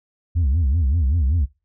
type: tone with vibrato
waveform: sine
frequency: 74.9 Hz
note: D2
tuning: 35 cents sharp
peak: -13 dBFS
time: 0.35-1.46 s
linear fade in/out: 20 ms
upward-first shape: sine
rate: 5.2 Hz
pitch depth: 270 cents each way
effects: noise-tail reverb RT60 0.3 s tail -24 dB re dry + tanh soft clip ceiling -14 dBFS